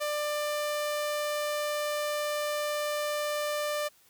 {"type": "tone", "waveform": "sawtooth", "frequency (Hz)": 594, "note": "D5", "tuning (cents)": 20, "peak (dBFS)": -25, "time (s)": [0, 3.89], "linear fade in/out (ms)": 20, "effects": ["white hiss -62 dBFS RMS until 4.09 s"]}